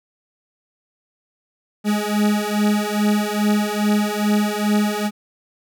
40% pulse beating tone pair, 207.7 / 210.1 Hz, G#3 / G#3, 0 / +20 cents, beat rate 2.4 Hz, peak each -19 dBFS, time 1.84-5.11 s, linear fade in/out 50 ms, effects none

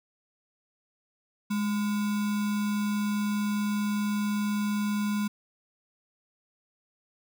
sine tone with sample-and-hold, 207.7 Hz, G#3, in tune, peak -25 dBFS, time 1.5-5.28 s, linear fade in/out 10 ms, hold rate 1225 Hz, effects none

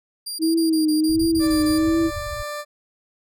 25% pulse tone bursts, 4773 Hz, D8, 27 cents sharp, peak -23 dBFS, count 10, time 0.26-1.785 s, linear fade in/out 10 ms, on 130 ms, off 25 ms
sine tone with vibrato, 317.9 Hz, D#4, 37 cents sharp, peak -16 dBFS, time 0.39-2.11 s, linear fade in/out 50 ms, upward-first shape triangle, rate 1.4 Hz, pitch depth 68 cents each way
white low-pass noise, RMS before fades -34 dBFS, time 1.09-2.43 s, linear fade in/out 0 ms, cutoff 120 Hz, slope 96 dB/octave
20% pulse tone with pitch glide, 587.3 to 591.4 Hz, D5 to D5, 0 to +12 cents, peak -23 dBFS, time 1.39-2.65 s, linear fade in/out 50 ms, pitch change +12 cents, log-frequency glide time 1.7-2.43 s
effects none

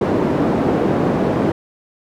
white band-pass noise, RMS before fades -17 dBFS, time 0.01-1.52 s, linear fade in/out 5 ms, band 140 to 420 Hz, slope 12 dB/octave, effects none

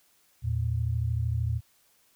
sine tone pair together, 81.9 / 115.04 Hz, E2 / A#2, -11 / -22 cents, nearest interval tritone, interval 589 cents, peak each -29 / -27 dBFS, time 0.42-1.61 s, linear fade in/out 50 ms, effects white hiss -65 dBFS RMS until 2.15 s

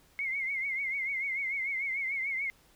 sine tone with vibrato, 2154 Hz, C7, 50 cents sharp, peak -30 dBFS, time 0.19-2.5 s, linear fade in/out 0 ms, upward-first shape triangle, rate 6.8 Hz, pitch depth 97 cents each way, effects pink hiss -63 dBFS RMS until 2.75 s

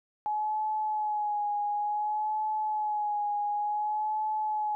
sine tone with vibrato, 843 Hz, G#5, 26 cents sharp, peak -27 dBFS, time 0.26-4.75 s, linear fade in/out 0 ms, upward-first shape sine, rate 0.56 Hz, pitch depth 35 cents each way, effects none

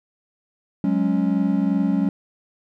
triangle chord, F# suspended second, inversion none, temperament equal, 185 / 207.7 / 277.2 Hz, F#3 / G#3 / C#4, 0 / 0 / 0 cents, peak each -20 dBFS, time 0.84-2.09 s, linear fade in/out 2 ms, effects none

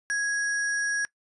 sine tone with sample-and-hold, 1661.2 Hz, G#6, in tune, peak -24 dBFS, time 0.1-1.05 s, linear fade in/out 0 ms, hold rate 7350 Hz, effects noise-tail reverb RT60 0.1 s tail -21 dB re dry + resampled to 24000 Hz

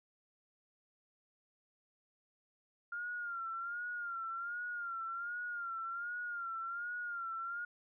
sine tone with vibrato, 1396.9 Hz, F6, in tune, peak -38 dBFS, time 2.92-7.65 s, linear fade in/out 5 ms, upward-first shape sine, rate 1.3 Hz, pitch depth 70 cents each way, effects none

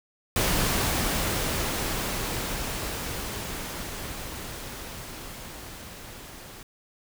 pink noise with level ramp, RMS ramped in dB -24 to -44 dBFS, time 0.36-6.63 s, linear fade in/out 2 ms, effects none

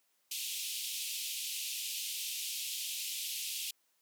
pink band-pass noise, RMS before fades -39 dBFS, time 0.31-3.71 s, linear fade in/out 5 ms, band 2600 to 16000 Hz, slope 48 dB/octave, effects white hiss -75 dBFS RMS until 4.01 s + high-pass 200 Hz 12 dB/octave

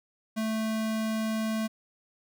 square tone, 220 Hz, A3, in tune, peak -28 dBFS, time 0.36-1.68 s, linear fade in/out 20 ms, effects none

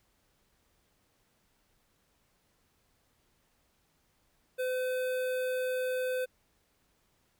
square tone with notch filter, 509 Hz, C5, 48 cents flat, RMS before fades -32 dBFS, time 4.58-6.26 s, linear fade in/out 20 ms, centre 5700 Hz, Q 0.81, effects pink hiss -72 dBFS RMS until 7.39 s

